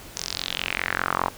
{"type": "tone with band-pass filter sweep", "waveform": "sawtooth", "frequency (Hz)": 45, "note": "F#1", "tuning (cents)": -47, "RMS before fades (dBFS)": -28, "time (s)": [0.16, 1.29], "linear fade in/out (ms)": 10, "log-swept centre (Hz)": [6200, 940], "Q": 3.8, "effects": ["pink hiss -43 dBFS RMS until 1.37 s"]}